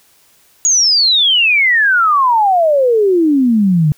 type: exponential sweep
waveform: sine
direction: down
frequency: 6830 to 144.2 Hz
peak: -8 dBFS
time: 0.65-3.92 s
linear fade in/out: 0 ms
effects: white hiss -51 dBFS RMS until 3.97 s